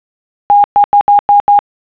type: tone bursts at uneven times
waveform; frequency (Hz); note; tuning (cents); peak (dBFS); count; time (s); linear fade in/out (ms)
sine; 817; G#5; -29; -3; 6; 0.5-0.64 / 0.76-0.84 / 0.93-1.01 / 1.08-1.19 / 1.29-1.4 / 1.48-1.59; 0
effects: resampled to 8000 Hz + 7-bit